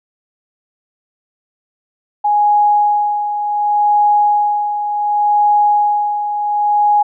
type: tone with tremolo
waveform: sine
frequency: 830.6 Hz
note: G#5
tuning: in tune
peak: -8 dBFS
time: 2.24-7.03 s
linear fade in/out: 10 ms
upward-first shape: sine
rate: 0.68 Hz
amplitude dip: 60%
effects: none